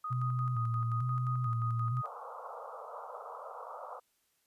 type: tone with tremolo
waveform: sine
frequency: 1244.5 Hz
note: D#6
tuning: in tune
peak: -35 dBFS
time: 0.04-2.07 s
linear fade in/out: 5 ms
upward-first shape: square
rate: 5.7 Hz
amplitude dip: 50%
type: tone with vibrato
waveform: sine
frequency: 120.3 Hz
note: B2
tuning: 45 cents flat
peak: -30 dBFS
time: 0.1-2.02 s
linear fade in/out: 20 ms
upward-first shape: square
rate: 1.1 Hz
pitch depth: 64 cents each way
type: band-pass noise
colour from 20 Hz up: white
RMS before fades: -45 dBFS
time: 2.03-4 s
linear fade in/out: 10 ms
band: 460 to 1300 Hz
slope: 96 dB/octave
effects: white hiss -75 dBFS RMS until 4.46 s + resampled to 32000 Hz